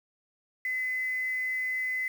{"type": "tone with quantisation", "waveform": "sine", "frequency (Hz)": 2026, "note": "B6", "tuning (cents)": 44, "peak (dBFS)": -28, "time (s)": [0.65, 2.08], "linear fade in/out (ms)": 2, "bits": 8, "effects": []}